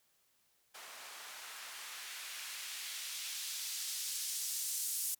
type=noise with band-pass filter sweep; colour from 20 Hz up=blue; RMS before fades=-42 dBFS; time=0.74-5.15 s; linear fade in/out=10 ms; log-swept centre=850 to 8700 Hz; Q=0.86; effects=white hiss -74 dBFS RMS until 5.19 s